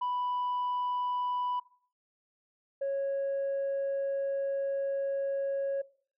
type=tone pair in turn; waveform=sine; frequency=989 / 551.1 Hz; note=B5 / C#5; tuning=+2 / -10 cents; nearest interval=minor seventh; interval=1012 cents; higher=first; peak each=-27 dBFS; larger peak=neither; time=0.01-1.6 / 2.81-5.82 s; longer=second; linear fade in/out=10 ms; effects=noise-tail reverb RT60 0.5 s tail -21 dB re dry + tanh soft clip ceiling -27 dBFS